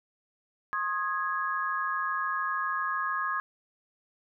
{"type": "chord", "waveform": "sine", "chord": "Ab major", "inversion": "first", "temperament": "equal with one note detuned", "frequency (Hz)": [1071.6, 1244.5, 1661.2], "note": ["C6", "Eb6", "Ab6"], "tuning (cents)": [41, 0, 0], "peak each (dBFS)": -32, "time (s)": [0.73, 3.4], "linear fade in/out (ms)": 0, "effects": []}